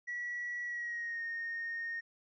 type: tone with pitch glide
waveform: triangle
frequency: 1936 to 1847.5 Hz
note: B6 to A#6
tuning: -35 to -16 cents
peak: -33 dBFS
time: 0.07-2.01 s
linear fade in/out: 20 ms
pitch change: -81 cents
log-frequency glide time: 0.65-1.22 s
effects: tanh soft clip ceiling -33 dBFS + resampled to 16000 Hz